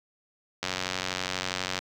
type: click train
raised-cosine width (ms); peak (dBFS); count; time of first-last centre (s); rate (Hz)
0.2; -11; 108; 0.63-1.789; 92.3
effects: high-pass 80 Hz 12 dB/octave + 8-bit